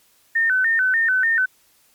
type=tone with vibrato; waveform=sine; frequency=1661.2 Hz; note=G#6; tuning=in tune; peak=-15 dBFS; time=0.35-1.46 s; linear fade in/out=10 ms; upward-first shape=square; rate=3.4 Hz; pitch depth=160 cents each way; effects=white hiss -58 dBFS RMS until 1.94 s + MP3 96 kbps